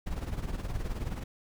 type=noise with tremolo; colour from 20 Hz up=brown; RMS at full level=-31 dBFS; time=0.06-1.24 s; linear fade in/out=10 ms; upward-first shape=triangle; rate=19 Hz; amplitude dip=75%; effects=none